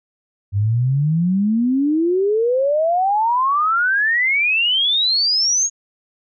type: exponential sweep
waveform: sine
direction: up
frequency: 96.8 to 6710 Hz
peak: -14 dBFS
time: 0.52-5.7 s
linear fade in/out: 50 ms
effects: none